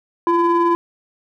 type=ring-modulated tone; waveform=triangle; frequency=333.8 Hz; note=E4; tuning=22 cents sharp; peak=-8 dBFS; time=0.27-0.75 s; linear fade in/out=0 ms; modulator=677 Hz; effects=none